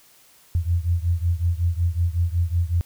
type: beating tone pair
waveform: sine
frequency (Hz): 84 / 89.4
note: E2 / F2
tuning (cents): +33 / +41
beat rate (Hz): 5.4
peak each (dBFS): -21 / -23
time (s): 0.55-2.81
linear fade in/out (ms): 0
effects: white hiss -54 dBFS RMS until 2.85 s